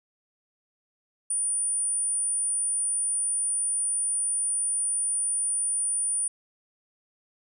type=tone; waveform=sine; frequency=9397 Hz; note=D9; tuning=in tune; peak=-24 dBFS; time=1.3-6.28 s; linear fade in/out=5 ms; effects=none